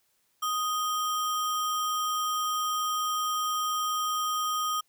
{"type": "tone with sample-and-hold", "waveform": "sine", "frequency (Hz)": 1244.5, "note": "D#6", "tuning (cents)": 0, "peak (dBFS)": -26, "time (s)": [0.42, 4.81], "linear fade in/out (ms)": 10, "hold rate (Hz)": 4410, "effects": ["white hiss -71 dBFS RMS until 4.88 s"]}